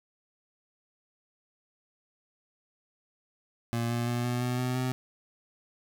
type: tone with pitch steps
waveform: 25% pulse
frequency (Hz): 117.2 / 118.9 / 120.63 / 122.39 / 124.17 / 125.98 / 127.81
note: A#2 / A#2 / B2 / B2 / B2 / B2 / C3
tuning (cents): +10 / +35 / -40 / -15 / +10 / +35 / -40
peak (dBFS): -24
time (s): 3.73-4.92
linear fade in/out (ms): 0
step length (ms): 170
effects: none